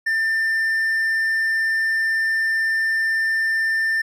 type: tone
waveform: triangle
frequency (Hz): 1791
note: A6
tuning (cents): +30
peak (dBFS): -16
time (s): 0.06-4.02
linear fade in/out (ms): 10
effects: none